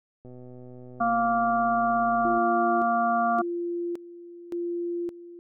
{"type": "click train", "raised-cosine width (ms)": 2, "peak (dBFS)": -33, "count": 267, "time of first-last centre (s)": [0.25, 2.378], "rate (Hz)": 125}
{"type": "harmonic tone", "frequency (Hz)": 233.1, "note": "A#3", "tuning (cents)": 0, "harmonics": [1, 3, 5, 6], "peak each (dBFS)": [-29, -23, -27, -32], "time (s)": [1, 3.42], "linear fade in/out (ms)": 10}
{"type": "tone with tremolo", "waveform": "sine", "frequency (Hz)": 345.7, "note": "F4", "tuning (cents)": -18, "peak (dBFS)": -27, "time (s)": [2.25, 5.39], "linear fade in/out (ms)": 0, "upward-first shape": "square", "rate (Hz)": 0.88, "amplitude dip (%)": 80}
{"effects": []}